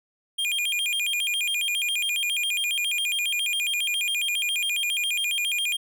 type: tone with vibrato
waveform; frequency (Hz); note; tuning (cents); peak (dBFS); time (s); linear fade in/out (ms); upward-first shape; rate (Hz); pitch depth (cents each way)
square; 2794; F7; 0; -24; 0.38-5.77; 10; square; 7.3; 240
effects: none